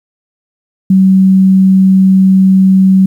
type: tone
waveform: sine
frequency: 190 Hz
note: F#3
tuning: 46 cents sharp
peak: -3 dBFS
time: 0.9-3.06 s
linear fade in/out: 5 ms
effects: 7-bit